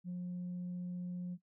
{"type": "tone", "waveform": "sine", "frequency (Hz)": 178.5, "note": "F3", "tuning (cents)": 38, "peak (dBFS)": -36, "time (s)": [0.04, 1.38], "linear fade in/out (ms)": 50, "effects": ["noise-tail reverb RT60 0.1 s tail -19 dB re dry", "tanh soft clip ceiling -36 dBFS"]}